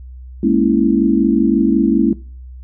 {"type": "chord", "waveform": "sine", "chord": "A# half-diminished seventh", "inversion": "third", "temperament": "equal", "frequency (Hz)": [207.7, 233.1, 277.2, 329.6], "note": ["G#3", "A#3", "C#4", "E4"], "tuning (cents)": [0, 0, 0, 0], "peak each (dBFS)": -16, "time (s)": [0.43, 2.13], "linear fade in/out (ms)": 5, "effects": ["noise-tail reverb RT60 0.4 s tail -20 dB re dry", "added 63 Hz sine -31 dBFS peak until 2.63 s"]}